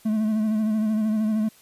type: tone with vibrato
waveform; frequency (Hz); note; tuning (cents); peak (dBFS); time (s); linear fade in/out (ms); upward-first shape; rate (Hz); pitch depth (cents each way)
triangle; 216.3; A3; -29; -18; 0.05-1.49; 10; sine; 13; 39
effects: white hiss -54 dBFS RMS until 1.61 s + resampled to 32000 Hz